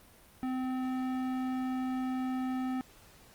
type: tone with tanh clipping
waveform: sine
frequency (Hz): 257.6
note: C4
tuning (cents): -27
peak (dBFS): -33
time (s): 0.43-2.81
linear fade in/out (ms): 0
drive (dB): 16
effects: pink hiss -58 dBFS RMS until 3.34 s + Opus 32 kbps